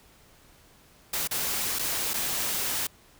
white noise with dropouts, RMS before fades -29 dBFS, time 1.13-2.87 s, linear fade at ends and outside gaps 5 ms, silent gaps 1.275-1.31 / 1.788-1.792 / 2.135-2.139 s, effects pink hiss -57 dBFS RMS until 3.19 s

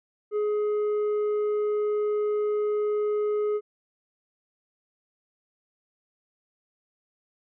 sine tone with tanh clipping, 419.5 Hz, G#4, 17 cents sharp, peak -24 dBFS, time 0.31-3.61 s, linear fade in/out 50 ms, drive 5 dB, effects none

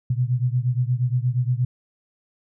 sine beating tone pair, 121.5 / 130 Hz, B2 / C3, -28 / -11 cents, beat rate 8.5 Hz, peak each -21 / -23 dBFS, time 0.1-1.65 s, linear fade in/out 5 ms, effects none

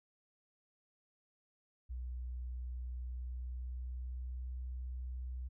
sine tone with pitch glide, 61.74 to 62.78 Hz, B1 to B1, 0 to +29 cents, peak -39 dBFS, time 1.89-5.49 s, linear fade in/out 20 ms, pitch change +29 cents, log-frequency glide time 2.98-4.57 s, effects none

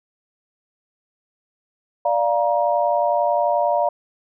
sine chord, Bb major, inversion first, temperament equal with one note detuned, 587.3 / 698.5 / 945.9 Hz, D5 / F5 / Bb5, 0 / 0 / +25 cents, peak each -20 / -20 / -22 dBFS, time 2.05-3.89 s, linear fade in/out 5 ms, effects none

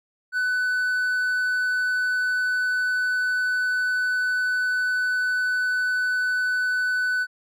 triangle tone, 1498 Hz, F#6, 21 cents sharp, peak -19 dBFS, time 0.32-7.27 s, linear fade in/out 50 ms, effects none

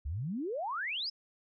sine exponential sweep, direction up, 63.4 to 5340 Hz, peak -33 dBFS, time 0.05-1.1 s, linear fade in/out 10 ms, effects none

